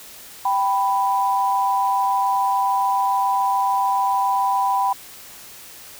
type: tone pair together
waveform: sine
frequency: 783 / 990 Hz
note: G5 / B5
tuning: -2 / +4 cents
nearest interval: major third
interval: 406 cents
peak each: -20 / -19 dBFS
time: 0.45-4.93 s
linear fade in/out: 5 ms
effects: white hiss -41 dBFS RMS until 5.99 s